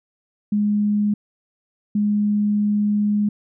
sine tone pair in turn, 207.7 / 207.7 Hz, G#3 / G#3, 0 / 0 cents, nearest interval unison, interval 0 cents, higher neither, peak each -16 dBFS, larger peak neither, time 0.52-1.14 / 1.95-3.29 s, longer second, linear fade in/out 5 ms, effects none

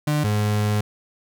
35% pulse tone pair in turn, 149.4 / 105.09 Hz, D3 / G#2, +30 / +21 cents, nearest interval tritone, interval 609 cents, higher first, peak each -17 dBFS, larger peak neither, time 0.07-0.24 / 0.24-0.81 s, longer second, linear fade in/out 5 ms, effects none

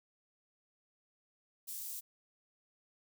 white high-pass noise, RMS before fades -43 dBFS, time 1.67-2.01 s, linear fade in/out 20 ms, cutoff 7000 Hz, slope 12 dB/octave, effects none

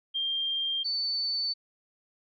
sine tone pair in turn, 3189 / 4510 Hz, G7 / C#8, +29 / +29 cents, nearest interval tritone, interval 600 cents, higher second, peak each -27 dBFS, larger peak neither, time 0.14-0.84 / 0.84-1.54 s, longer neither, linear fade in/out 20 ms, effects none

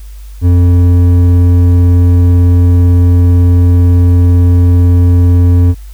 sine tone with hard clipping, 88.2 Hz, F2, 18 cents sharp, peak -5 dBFS, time 0.41-5.75 s, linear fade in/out 50 ms, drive 8 dB, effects added 50 Hz sine -25 dBFS peak until 5.93 s + white hiss -44 dBFS RMS until 5.93 s

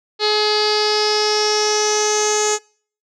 sawtooth tone with low-pass filter sweep, 423.3 Hz, G#4, 33 cents sharp, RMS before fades -17 dBFS, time 0.19-2.59 s, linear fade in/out 50 ms, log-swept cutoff 4300 to 6800 Hz, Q 8.9, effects noise-tail reverb RT60 0.5 s tail -26 dB re dry

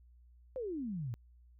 sine exponential sweep, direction down, 540 to 109.2 Hz, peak -36 dBFS, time 0.56-1.14 s, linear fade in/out 0 ms, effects added 60 Hz sine -58 dBFS peak until 1.59 s

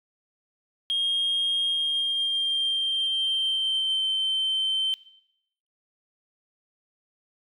sine tone with pitch glide, 3240 to 3099 Hz, G#7 to G7, -43 to -21 cents, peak -21 dBFS, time 0.9-4.94 s, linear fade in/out 0 ms, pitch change -78 cents, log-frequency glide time 1.65-4.06 s, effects noise-tail reverb RT60 0.8 s tail -19 dB re dry + tanh soft clip ceiling -20 dBFS

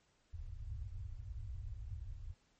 white low-pass noise, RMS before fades -45 dBFS, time 0.33-2.34 s, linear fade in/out 10 ms, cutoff 110 Hz, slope 96 dB/octave, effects pink hiss -74 dBFS RMS until 2.59 s + MP3 32 kbps

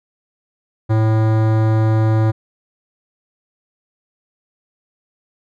sine tone with hard clipping, 110 Hz, A2, in tune, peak -14 dBFS, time 0.89-2.32 s, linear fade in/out 20 ms, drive 18 dB, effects none

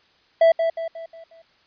triangle tone with echo, 659.3 Hz, E5, in tune, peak -9 dBFS, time 0.41-0.52 s, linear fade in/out 5 ms, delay 180 ms, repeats 5, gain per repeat -7 dB, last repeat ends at 1.42 s, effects white hiss -59 dBFS RMS until 1.66 s + resampled to 11025 Hz

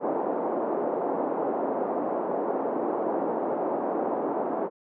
pink band-pass noise, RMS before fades -28 dBFS, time 0-4.7 s, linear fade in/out 50 ms, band 290 to 880 Hz, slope 24 dB/octave, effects none

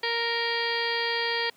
harmonic tone, 466.2 Hz, A#4, in tune, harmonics 1 / 2 / 3 / 4 / 5 / 6 / 7 / 8 / 9 / 10, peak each -32 / -33 / -41 / -30 / -35 / -40 / -34 / -44 / -37 / -34 dBFS, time 0.03-1.5 s, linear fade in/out 5 ms, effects pink hiss -59 dBFS RMS until 1.56 s + high-pass 150 Hz 12 dB/octave

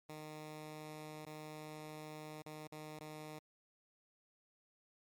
10% pulse tone with dropouts, 153.7 Hz, D#3, 21 cents flat, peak -39 dBFS, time 0.09-3.39 s, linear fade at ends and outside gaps 5 ms, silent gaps 1.253-1.265 / 2.422-2.46 / 2.674-2.721 / 2.992-3.006 s, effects MP3 96 kbps

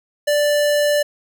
square tone, 587.3 Hz, D5, in tune, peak -15 dBFS, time 0.27-1.03 s, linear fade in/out 10 ms, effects none

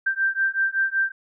sine beating tone pair, 1568 / 1573.3 Hz, G6 / G6, 0 / +6 cents, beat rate 5.3 Hz, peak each -23 dBFS, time 0.06-1.12 s, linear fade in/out 10 ms, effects none

